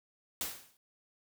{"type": "noise with exponential decay", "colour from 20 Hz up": "white", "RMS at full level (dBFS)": -33, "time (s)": [0.41, 0.77], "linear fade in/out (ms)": 1, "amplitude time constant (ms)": 78, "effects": []}